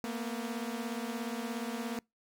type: beating tone pair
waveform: sawtooth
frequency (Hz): 227.2 / 244.2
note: A#3 / B3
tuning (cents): -44 / -19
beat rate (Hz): 17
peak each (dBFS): -33 / -35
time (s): 0.04-1.99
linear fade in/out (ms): 0
effects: noise-tail reverb RT60 0.2 s tail -26 dB re dry

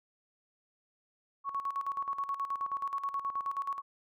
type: tone with tremolo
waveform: sine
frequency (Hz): 1110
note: C#6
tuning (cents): +2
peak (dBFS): -30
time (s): 1.44-3.82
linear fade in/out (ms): 50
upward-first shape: square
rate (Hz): 9.4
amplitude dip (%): 70
effects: none

